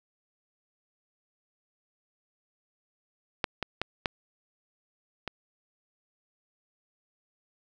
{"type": "clicks", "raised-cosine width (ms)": 0.3, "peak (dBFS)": [-9, -14, -12, -10, -17], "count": 5, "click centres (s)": [3.442, 3.627, 3.816, 4.058, 5.277], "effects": []}